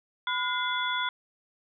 sine tone cluster, 1001 / 1439 / 2064 / 3428 Hz, B5 / F#6 / C7 / A7, +23 / -49 / -24 / -46 cents, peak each -31 / -31 / -36 / -32 dBFS, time 0.27-1.09 s, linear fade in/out 2 ms, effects none

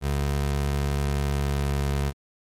25% pulse tone with pitch glide, 70.8 to 70.19 Hz, C#2 to C#2, +37 to +22 cents, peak -19 dBFS, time 0.01-2.13 s, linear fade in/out 50 ms, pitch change -15 cents, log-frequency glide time 0.99-1.87 s, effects MP3 64 kbps

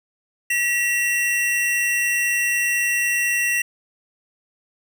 square tone pair together, 1934 / 2724 Hz, B6 / F7, -37 / -44 cents, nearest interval tritone, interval 593 cents, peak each -22 dBFS, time 0.5-3.62 s, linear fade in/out 5 ms, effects none

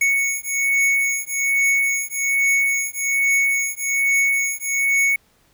square beating tone pair, 2217 / 2218.2 Hz, C#7 / C#7, 0 / +1 cents, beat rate 1.2 Hz, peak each -21 dBFS, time 0.01-5.16 s, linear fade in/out 5 ms, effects pink hiss -59 dBFS RMS until 5.53 s

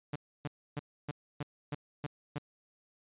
sawtooth tone bursts, 146.2 Hz, D3, 7 cents flat, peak -30 dBFS, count 8, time 0.13-2.384 s, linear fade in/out 5 ms, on 28 ms, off 290 ms, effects resampled to 8000 Hz

